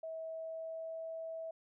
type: tone with pitch glide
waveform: sine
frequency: 646 to 650.9 Hz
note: E5 to E5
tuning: -35 to -22 cents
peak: -40 dBFS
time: 0.03-1.51 s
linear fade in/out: 5 ms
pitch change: +13 cents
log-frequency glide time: 0.21-1.02 s
effects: none